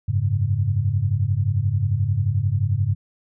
sine chord, F# suspended second, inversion none, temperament equal, 92.5 / 103.83 / 138.59 Hz, F#2 / G#2 / C#3, 0 / 0 / 0 cents, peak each -24 / -20 / -25 dBFS, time 0.08-2.95 s, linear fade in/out 10 ms, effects none

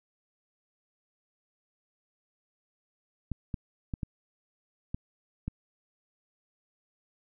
clicks, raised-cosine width 5 ms, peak -20 dBFS, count 6, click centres 3.317 / 3.542 / 3.938 / 4.032 / 4.945 / 5.48 s, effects none

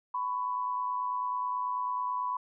sine tone pair together, 999.5 / 1108.7 Hz, B5 / C#6, +20 / 0 cents, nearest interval major second, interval 180 cents, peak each -30 / -37 dBFS, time 0.14-2.37 s, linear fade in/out 5 ms, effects none

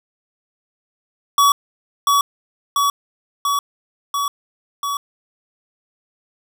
square tone with echo, 1133 Hz, C#6, 37 cents sharp, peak -11 dBFS, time 1.38-1.52 s, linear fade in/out 2 ms, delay 690 ms, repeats 5, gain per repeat -2 dB, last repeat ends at 4.97 s, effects none

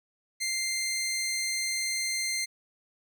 15% pulse tone, 2093 Hz, C7, in tune, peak -22 dBFS, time 0.4-2.46 s, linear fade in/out 20 ms, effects none

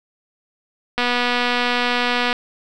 click train, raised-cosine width 0.3 ms, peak -4 dBFS, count 330, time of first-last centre 0.98-2.328 s, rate 244 Hz, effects none

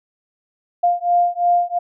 sine beating tone pair, 700 / 702.9 Hz, F5 / F5, +4 / +11 cents, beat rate 2.9 Hz, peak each -17 / -17 dBFS, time 0.83-1.79 s, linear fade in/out 10 ms, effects none

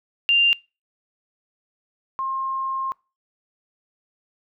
sine tone pair in turn, 2790 / 1065.2 Hz, F7 / C6, -2 / +31 cents, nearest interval octave + perfect fourth, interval 1667 cents, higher first, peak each -14 / -23 dBFS, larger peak first, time 0.29-0.53 / 2.19-2.92 s, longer second, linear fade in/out 0 ms, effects noise-tail reverb RT60 0.3 s tail -25 dB re dry

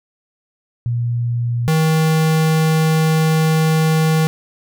sine / square tone pair in turn, 119.2 / 158.61 Hz, A#2 / D#3, +39 / +34 cents, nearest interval perfect fourth, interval 495 cents, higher second, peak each -16 / -13 dBFS, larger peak second, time 0.86-1.68 / 1.68-4.27 s, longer second, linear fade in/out 0 ms, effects none

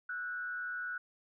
sine tone with frequency modulation, 1470 Hz, F#6, 12 cents flat, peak -36 dBFS, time 0.09-0.98 s, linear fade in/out 5 ms, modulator 124 Hz, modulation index 0.53, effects none

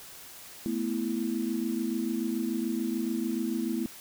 sine chord, A suspended second, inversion none, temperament equal, 220 / 246.9 / 329.6 Hz, A3 / B3 / E4, 0 / 0 / 0 cents, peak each -32 dBFS, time 0.66-3.86 s, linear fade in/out 0 ms, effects white hiss -47 dBFS RMS until 4 s

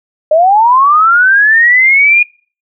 sine linear sweep, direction up, 599 to 2453 Hz, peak -4 dBFS, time 0.31-2.23 s, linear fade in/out 5 ms, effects noise-tail reverb RT60 0.4 s tail -25 dB re dry

